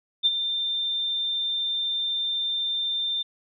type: tone with ADSR envelope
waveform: sine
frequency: 3588 Hz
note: A7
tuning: 33 cents sharp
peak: -15 dBFS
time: 0.23-3.23 s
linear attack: 30 ms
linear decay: 35 ms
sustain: -9 dB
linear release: 14 ms
effects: none